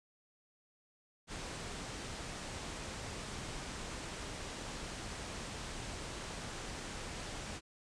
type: low-pass noise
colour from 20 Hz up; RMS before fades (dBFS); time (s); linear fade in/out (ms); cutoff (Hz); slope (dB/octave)
pink; -44; 1.27-7.61; 50; 9100; 48
effects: none